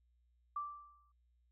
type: tone with exponential decay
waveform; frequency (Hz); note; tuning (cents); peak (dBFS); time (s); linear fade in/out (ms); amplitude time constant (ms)
sine; 1171; D6; -5; -35; 0.56-1.12; 5; 120
effects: added 60 Hz sine -70 dBFS peak until 1.51 s